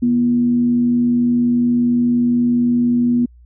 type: tone with frequency modulation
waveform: sine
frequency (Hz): 241.4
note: B3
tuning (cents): -39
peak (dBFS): -12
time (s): 0.02-3.26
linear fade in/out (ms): 10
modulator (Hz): 97.2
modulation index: 0.22
effects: added 60 Hz sine -42 dBFS peak until 3.45 s